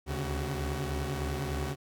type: tone cluster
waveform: sawtooth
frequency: 70.4 / 73.7 / 137.5 / 376.2 Hz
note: C#2 / D2 / C#3 / F#4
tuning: +27 / +7 / -14 / +29 cents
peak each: -35 / -31 / -32 / -35 dBFS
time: 0.06-1.76 s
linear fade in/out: 50 ms
effects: none